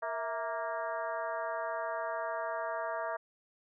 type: harmonic tone with a mistuned harmonic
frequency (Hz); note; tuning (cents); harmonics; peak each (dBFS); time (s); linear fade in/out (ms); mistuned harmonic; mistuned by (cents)
233.1; A#3; 0; 2 / 3 / 4 / 5 / 6 / 7 / 8; -46 / -36 / -40 / -41 / -45 / -44 / -50; 0.02-3.17; 10; 3; -110
effects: none